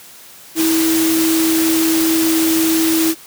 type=tone in noise; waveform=sine; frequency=324.1 Hz; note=E4; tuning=29 cents flat; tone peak=-13 dBFS; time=0.55-3.15 s; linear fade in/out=50 ms; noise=white; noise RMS=-20 dBFS; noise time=0.55-3.15 s; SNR=+4 dB; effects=white hiss -40 dBFS RMS until 3.26 s + high-pass 80 Hz 12 dB/octave